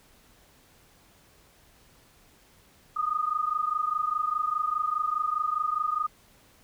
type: tone pair together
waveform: sine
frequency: 1220 / 1244.9 Hz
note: D#6 / D#6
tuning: -34 / +1 cents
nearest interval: unison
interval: 35 cents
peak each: -28 dBFS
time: 2.96-6.07 s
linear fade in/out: 10 ms
effects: pink hiss -59 dBFS RMS until 6.63 s